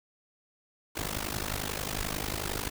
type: noise with amplitude modulation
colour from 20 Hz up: pink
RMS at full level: -30 dBFS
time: 0.95-2.7 s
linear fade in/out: 20 ms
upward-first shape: sine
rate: 51.2 Hz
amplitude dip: 90%
effects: none